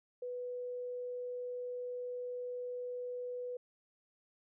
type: tone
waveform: sine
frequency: 493.9 Hz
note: B4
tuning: in tune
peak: -38 dBFS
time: 0.22-3.57 s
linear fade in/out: 5 ms
effects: none